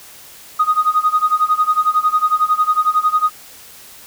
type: tone with tremolo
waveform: sine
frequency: 1244.5 Hz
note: D#6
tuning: in tune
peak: -8 dBFS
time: 0.59-3.3 s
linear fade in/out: 10 ms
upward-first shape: sine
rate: 11 Hz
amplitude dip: 90%
effects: tanh soft clip ceiling -5 dBFS + white hiss -40 dBFS RMS until 4.06 s